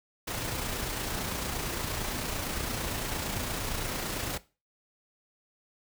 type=noise with amplitude modulation; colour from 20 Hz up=pink; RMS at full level=-32 dBFS; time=0.27-4.38 s; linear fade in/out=10 ms; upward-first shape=sine; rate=28.8 Hz; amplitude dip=35%; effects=noise-tail reverb RT60 0.3 s tail -18 dB re dry